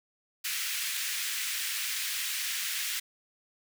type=high-pass noise; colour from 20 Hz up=pink; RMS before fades=-33 dBFS; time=0.44-3 s; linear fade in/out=10 ms; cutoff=1800 Hz; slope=24 dB/octave; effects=none